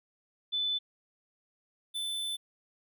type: tone pair in turn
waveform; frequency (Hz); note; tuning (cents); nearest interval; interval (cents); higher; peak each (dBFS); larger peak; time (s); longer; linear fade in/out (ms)
sine / square; 3505 / 3519; A7 / A7; -7 / 0; unison; 7; second; -28 / -33; first; 0.52-0.79 / 1.94-2.37; second; 20
effects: none